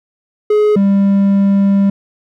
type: tone pair in turn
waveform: triangle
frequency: 421.5 / 198 Hz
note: G#4 / G3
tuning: +26 / +18 cents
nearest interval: octave + minor second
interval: 1308 cents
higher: first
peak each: -6 dBFS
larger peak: neither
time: 0.5-0.76 / 0.76-1.9 s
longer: second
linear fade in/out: 5 ms
effects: none